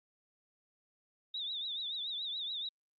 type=tone with vibrato; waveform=sine; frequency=3681 Hz; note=A#7; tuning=23 cents flat; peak=-36 dBFS; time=1.34-2.69 s; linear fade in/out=5 ms; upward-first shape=triangle; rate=7 Hz; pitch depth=130 cents each way; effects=Opus 48 kbps